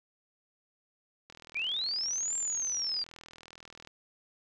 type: click train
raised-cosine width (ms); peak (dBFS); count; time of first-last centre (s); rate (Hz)
0.2; -31; 106; 1.3-3.874; 40.8
type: linear two-way sweep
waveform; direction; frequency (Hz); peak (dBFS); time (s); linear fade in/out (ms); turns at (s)
sine; up then down; 2272 to 7430 to 4660; -30; 1.55-3.04; 10; 2.36
effects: none